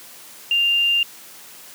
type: tone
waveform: sine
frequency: 2794 Hz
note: F7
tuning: in tune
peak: -15 dBFS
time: 0.51-1.03 s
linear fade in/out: 2 ms
effects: white hiss -42 dBFS RMS until 1.74 s + high-pass 150 Hz 12 dB/octave